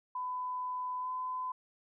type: tone with pitch glide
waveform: sine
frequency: 1003 to 1014.1 Hz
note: B5 to B5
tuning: +26 to +46 cents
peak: -34 dBFS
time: 0.15-1.52 s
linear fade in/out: 5 ms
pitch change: +20 cents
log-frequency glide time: 1-1.08 s
effects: none